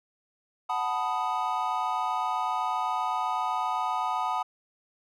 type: chord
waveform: triangle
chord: B dominant seventh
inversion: second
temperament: equal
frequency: 740 / 880 / 987.8 / 1244.5 Hz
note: F#5 / A5 / B5 / D#6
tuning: 0 / 0 / 0 / 0 cents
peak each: -30 dBFS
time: 0.69-4.43 s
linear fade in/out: 10 ms
effects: none